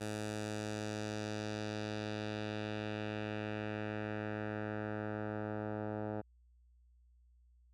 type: tone with low-pass filter sweep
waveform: 10% pulse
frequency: 106.4 Hz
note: G#2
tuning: 42 cents sharp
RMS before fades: -40 dBFS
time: 0-6.22 s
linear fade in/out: 20 ms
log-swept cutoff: 9500 to 960 Hz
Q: 1.4
effects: added 60 Hz sine -63 dBFS peak until 7.73 s